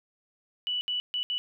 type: tone bursts at uneven times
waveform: sine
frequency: 2959 Hz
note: F#7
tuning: 1 cent flat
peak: -27 dBFS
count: 4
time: 0.67-0.81 / 0.88-1 / 1.14-1.23 / 1.3-1.38 s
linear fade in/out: 0 ms
effects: none